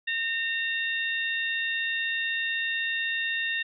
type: harmonic tone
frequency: 916 Hz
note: A#5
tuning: 31 cents flat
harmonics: 2 / 3 / 4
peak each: -28 / -32 / -34 dBFS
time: 0.07-3.63 s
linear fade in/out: 10 ms
effects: none